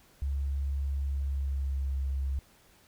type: tone with pitch glide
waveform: sine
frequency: 69.3 to 67.72 Hz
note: C#2 to C#2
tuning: 0 to -40 cents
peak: -28 dBFS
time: 0.22-2.39 s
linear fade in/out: 0 ms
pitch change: -40 cents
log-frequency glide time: 1.08-1.99 s
effects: pink hiss -61 dBFS RMS until 2.87 s